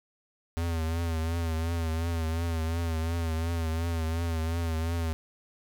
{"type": "tone with vibrato", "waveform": "square", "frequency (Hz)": 82.41, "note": "E2", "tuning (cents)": 0, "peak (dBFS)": -28, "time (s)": [0.57, 5.13], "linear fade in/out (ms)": 0, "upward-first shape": "triangle", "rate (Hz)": 2.8, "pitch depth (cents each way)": 63, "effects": []}